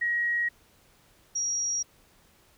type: tone pair in turn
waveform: sine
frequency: 1897 / 5685 Hz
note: A#6 / F8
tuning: +30 / +30 cents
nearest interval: octave + perfect fifth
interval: 1900 cents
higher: second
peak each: -24 / -26 dBFS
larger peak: first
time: 0.01-0.49 / 1.35-1.83 s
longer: neither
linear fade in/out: 10 ms
effects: pink hiss -61 dBFS RMS until 2.57 s